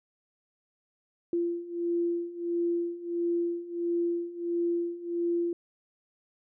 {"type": "beating tone pair", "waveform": "sine", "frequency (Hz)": [342.5, 344], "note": ["F4", "F4"], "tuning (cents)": [-34, -26], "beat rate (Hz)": 1.5, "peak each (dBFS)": [-32, -29], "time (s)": [1.33, 5.53], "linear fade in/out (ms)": 2, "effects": []}